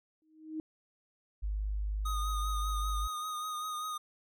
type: tone with exponential growth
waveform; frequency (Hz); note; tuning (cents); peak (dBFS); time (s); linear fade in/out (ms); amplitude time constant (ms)
sine; 313.6; D#4; +14; -32; 0.22-0.6; 1; 82
type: tone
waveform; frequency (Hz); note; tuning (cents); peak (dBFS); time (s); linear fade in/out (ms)
sine; 51.3; G#1; -21; -31; 1.42-3.08; 20
type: tone with vibrato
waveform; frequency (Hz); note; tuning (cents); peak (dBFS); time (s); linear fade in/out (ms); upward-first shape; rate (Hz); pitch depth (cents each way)
square; 1240; D#6; -6; -36; 2.05-3.98; 10; triangle; 5.1; 35
effects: none